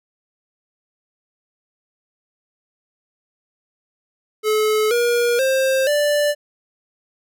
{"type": "tone with pitch steps", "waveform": "square", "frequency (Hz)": [430.1, 477.2, 529.5, 587.5], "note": ["A4", "A#4", "C5", "D5"], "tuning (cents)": [-39, 41, 21, 1], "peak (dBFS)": -16, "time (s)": [4.43, 6.35], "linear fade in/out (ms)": 50, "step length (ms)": 480, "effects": []}